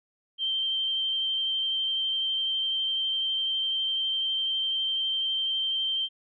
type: tone with vibrato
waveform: sine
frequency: 3136 Hz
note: G7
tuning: in tune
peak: -25 dBFS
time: 0.38-6.09 s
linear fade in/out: 50 ms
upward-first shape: triangle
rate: 12 Hz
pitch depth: 12 cents each way
effects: none